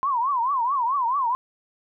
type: tone with vibrato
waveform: sine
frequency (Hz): 1026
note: C6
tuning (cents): -34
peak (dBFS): -20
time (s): 0.03-1.35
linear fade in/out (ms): 0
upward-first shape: triangle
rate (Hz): 4.6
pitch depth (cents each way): 230
effects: none

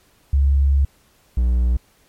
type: tone pair in turn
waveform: sine / triangle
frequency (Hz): 69.3 / 60.68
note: C#2 / B1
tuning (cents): 0 / -30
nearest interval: major second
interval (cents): 230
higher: first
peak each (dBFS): -12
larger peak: neither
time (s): 0.33-0.85 / 1.37-1.77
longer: first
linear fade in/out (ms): 5
effects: pink hiss -57 dBFS RMS until 2.08 s + MP3 64 kbps

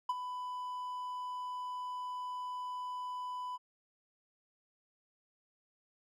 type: tone with ADSR envelope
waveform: triangle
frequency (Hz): 997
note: B5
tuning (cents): +16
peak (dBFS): -26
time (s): 0.09-3.58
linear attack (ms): 6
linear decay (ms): 33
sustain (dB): -10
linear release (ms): 29
effects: none

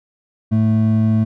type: tone pair together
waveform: triangle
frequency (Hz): 108.8 / 220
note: A2 / A3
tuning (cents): -19 / 0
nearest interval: octave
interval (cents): 1219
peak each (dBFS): -13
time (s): 0.51-1.25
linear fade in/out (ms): 20
effects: none

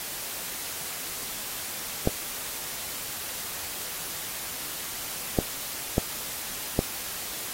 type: clicks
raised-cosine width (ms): 2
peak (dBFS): -7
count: 4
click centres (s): 2.074 / 5.388 / 5.981 / 6.791
effects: white hiss -35 dBFS RMS until 7.53 s + AAC 48 kbps

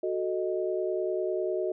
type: chord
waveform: sine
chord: D# diminished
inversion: first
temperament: equal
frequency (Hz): 370 / 440 / 622.3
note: F#4 / A4 / D#5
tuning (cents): 0 / 0 / 0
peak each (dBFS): -29 / -34 / -32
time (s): 0.03-1.72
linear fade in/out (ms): 5
effects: none

